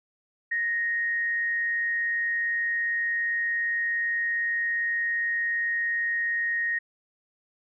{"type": "tone with frequency modulation", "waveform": "sine", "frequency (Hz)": 1864.7, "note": "A#6", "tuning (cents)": 0, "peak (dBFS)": -24, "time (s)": [0.51, 6.79], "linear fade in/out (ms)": 10, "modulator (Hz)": 152, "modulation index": 0.24, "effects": []}